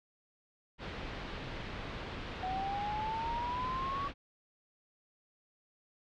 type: low-pass noise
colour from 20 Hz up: pink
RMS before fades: -42 dBFS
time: 0.78-4.14 s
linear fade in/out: 50 ms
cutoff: 3800 Hz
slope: 24 dB/octave
type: exponential sweep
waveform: sine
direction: up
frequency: 740 to 1135 Hz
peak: -34 dBFS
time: 2.43-4.08 s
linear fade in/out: 2 ms
effects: none